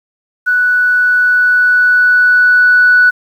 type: tone with level ramp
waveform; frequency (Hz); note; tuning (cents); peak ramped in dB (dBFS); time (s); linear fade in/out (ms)
sine; 1480; F#6; 0; -8 to -3; 0.46-3.11; 20
effects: tanh soft clip ceiling 0 dBFS + 7-bit